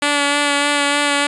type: tone with vibrato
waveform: 5% pulse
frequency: 287.8 Hz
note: D4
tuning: 35 cents flat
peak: -3 dBFS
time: 0.02-1.27 s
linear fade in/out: 5 ms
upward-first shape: sine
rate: 3.3 Hz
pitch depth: 18 cents each way
effects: resampled to 24000 Hz